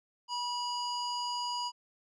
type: tone with low-pass filter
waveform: square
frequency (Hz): 972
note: B5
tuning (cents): -28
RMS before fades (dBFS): -35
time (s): 0.28-1.72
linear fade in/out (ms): 50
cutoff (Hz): 5500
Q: 4.6
effects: none